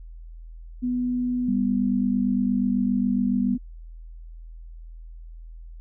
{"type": "tone with pitch glide", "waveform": "sine", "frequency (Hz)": [247.7, 246], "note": ["B3", "B3"], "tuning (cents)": [5, -7], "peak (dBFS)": -22, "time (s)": [0.82, 3.58], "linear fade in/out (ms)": 20, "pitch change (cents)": -12, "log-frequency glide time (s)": [2.25, 2.83]}
{"type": "tone", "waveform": "sine", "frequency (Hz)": 198.9, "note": "G3", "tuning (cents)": 25, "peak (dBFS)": -23, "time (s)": [1.48, 3.55], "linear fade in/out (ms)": 5}
{"effects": ["added 41 Hz sine -38 dBFS peak until 5.8 s"]}